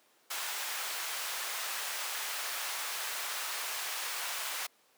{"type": "high-pass noise", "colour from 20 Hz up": "pink", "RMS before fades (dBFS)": -37, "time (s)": [0.3, 4.67], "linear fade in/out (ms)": 10, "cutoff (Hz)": 1000, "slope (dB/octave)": 12, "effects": ["pink hiss -66 dBFS RMS until 4.97 s", "high-pass 400 Hz 12 dB/octave"]}